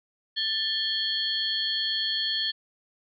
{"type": "tone cluster", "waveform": "sine", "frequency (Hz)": [1768, 3186, 3388, 4358], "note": ["A6", "G7", "G#7", "C#8"], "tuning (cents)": [8, 27, 34, -30], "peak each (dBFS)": [-34, -29, -33, -29], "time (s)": [0.36, 2.52], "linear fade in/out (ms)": 20, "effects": []}